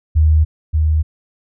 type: tone pair in turn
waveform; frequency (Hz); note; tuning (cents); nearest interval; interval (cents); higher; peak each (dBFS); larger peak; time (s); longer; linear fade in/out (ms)
sine; 77.78 / 77.78; D#2 / D#2; 0 / 0; unison; 0; neither; -8 / -11; first; 0.15-0.45 / 0.73-1.03; neither; 20
effects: none